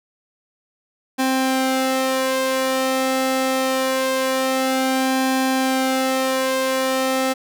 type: tone with flanger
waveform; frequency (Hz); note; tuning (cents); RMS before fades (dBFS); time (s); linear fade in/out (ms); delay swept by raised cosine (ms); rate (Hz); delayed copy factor
sawtooth; 262.5; C4; +6; -20; 1.18-7.34; 20; 1.2 to 2.3; 0.24; +0.65
effects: none